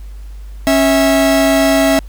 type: tone pair together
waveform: 45% pulse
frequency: 274.2 / 651.6 Hz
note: C#4 / E5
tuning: -19 / -20 cents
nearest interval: octave + minor third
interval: 1499 cents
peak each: -12 dBFS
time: 0.67-1.99 s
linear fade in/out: 0 ms
effects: added 50 Hz sine -27 dBFS peak until 2.08 s + pink hiss -49 dBFS RMS until 2.08 s